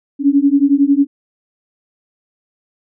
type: beating tone pair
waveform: sine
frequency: 275.7 / 286.7 Hz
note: C#4 / D4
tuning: -9 / -42 cents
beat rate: 11 Hz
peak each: -12 dBFS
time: 0.19-1.07 s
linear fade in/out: 50 ms
effects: none